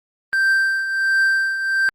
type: tone with tremolo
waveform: triangle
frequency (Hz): 1568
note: G6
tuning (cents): 0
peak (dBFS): -11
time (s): 0.33-1.89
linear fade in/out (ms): 0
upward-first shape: triangle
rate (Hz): 1.4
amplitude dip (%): 65
effects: Opus 32 kbps